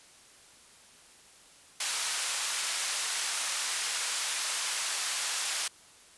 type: band-pass noise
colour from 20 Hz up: white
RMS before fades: -32 dBFS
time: 1.8-5.68 s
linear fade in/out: 5 ms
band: 920 to 10000 Hz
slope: 12 dB/octave
effects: white hiss -56 dBFS RMS until 6.17 s + resampled to 24000 Hz